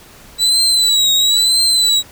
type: tone with vibrato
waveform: 35% pulse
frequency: 3951 Hz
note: B7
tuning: in tune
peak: -9 dBFS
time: 0.38-2.03 s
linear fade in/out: 50 ms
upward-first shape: triangle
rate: 1 Hz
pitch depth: 86 cents each way
effects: pink hiss -41 dBFS RMS until 2.11 s